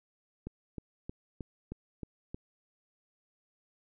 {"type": "click train", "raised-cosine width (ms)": 3, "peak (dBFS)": -26, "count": 7, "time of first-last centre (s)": [0.47, 2.345], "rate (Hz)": 3.2, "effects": []}